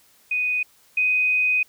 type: tone pair in turn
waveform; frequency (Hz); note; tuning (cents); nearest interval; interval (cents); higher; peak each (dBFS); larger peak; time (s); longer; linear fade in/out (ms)
sine; 2489 / 2501; D#7 / D#7; 0 / +8; unison; 8; second; -20 / -17; second; 0.31-0.63 / 0.97-1.63; second; 5
effects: white hiss -57 dBFS RMS until 1.68 s